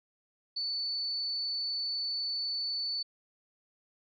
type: tone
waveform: sine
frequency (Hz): 4484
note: C#8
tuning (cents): +19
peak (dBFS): -31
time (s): 0.56-3.03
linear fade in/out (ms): 10
effects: none